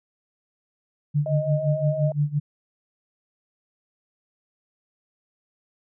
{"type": "tone with tremolo", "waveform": "sine", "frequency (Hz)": 146.83, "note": "D3", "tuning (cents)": 0, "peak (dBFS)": -17, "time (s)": [1.14, 2.4], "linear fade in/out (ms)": 20, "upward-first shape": "sine", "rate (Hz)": 5.8, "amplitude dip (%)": 90}
{"type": "tone with vibrato", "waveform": "sine", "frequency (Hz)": 622.3, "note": "D#5", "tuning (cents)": 0, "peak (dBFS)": -25, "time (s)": [1.26, 2.12], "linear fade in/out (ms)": 2, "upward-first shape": "sine", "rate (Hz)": 6.1, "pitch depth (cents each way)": 22}
{"effects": []}